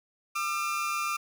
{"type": "tone pair together", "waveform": "30% pulse", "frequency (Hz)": [1200, 1347], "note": ["D6", "E6"], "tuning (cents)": [37, 37], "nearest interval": "major second", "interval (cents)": 200, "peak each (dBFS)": [-27, -31], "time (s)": [0.35, 1.17], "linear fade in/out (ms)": 10, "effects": []}